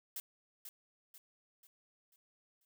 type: noise with echo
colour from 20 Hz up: blue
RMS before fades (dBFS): -42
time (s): 0.16-0.2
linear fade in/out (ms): 2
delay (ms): 490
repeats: 5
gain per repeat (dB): -7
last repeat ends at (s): 2.65
effects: none